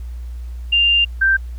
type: tone pair in turn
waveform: sine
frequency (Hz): 2794 / 1568.1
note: F7 / G6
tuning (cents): 0 / 0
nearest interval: minor seventh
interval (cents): 1000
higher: first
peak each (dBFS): -11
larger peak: neither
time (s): 0.72-1.05 / 1.21-1.37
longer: first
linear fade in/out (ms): 10
effects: added 60 Hz sine -26 dBFS peak until 1.58 s + pink hiss -53 dBFS RMS until 1.58 s